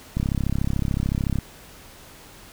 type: click train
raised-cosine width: 5 ms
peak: -11 dBFS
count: 42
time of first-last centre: 0.17-1.387 s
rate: 33.7 Hz
effects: pink hiss -46 dBFS RMS until 2.52 s